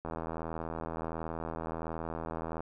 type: click train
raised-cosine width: 1 ms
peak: -23 dBFS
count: 209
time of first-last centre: 0.05-2.605 s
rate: 81.4 Hz
effects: none